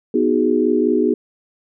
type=chord; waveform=sine; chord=G# minor seventh; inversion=first; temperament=equal; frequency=246.9 / 311.1 / 370 / 415.3 Hz; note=B3 / D#4 / F#4 / G#4; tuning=0 / 0 / 0 / 0 cents; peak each=-19 dBFS; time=0.14-1.14 s; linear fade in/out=5 ms; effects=none